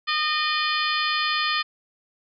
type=harmonic tone with a mistuned harmonic; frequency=612 Hz; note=D#5; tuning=29 cents flat; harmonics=2 / 3 / 4 / 5 / 6 / 7 / 8; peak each=-26 / -28 / -29 / -30 / -31 / -31 / -32 dBFS; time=0.07-1.63 s; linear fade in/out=20 ms; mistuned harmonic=6; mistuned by=-78 cents; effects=none